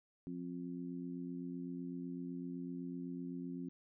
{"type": "harmonic tone", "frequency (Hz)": 87.9, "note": "F2", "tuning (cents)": 12, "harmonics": [2, 3, 4], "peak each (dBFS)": [-45, -43, -52], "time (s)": [0.27, 3.69], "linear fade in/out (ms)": 0, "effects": []}